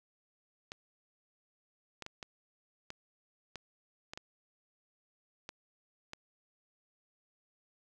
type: clicks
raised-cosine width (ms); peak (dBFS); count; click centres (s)
0.2; -25; 10; 0.719 / 2.023 / 2.064 / 2.228 / 2.904 / 3.557 / 4.135 / 4.175 / 5.491 / 6.134
effects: none